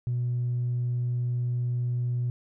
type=tone with tanh clipping; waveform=triangle; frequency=122.2 Hz; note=B2; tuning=18 cents flat; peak=-25 dBFS; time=0.07-2.3 s; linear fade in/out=0 ms; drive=5 dB; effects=none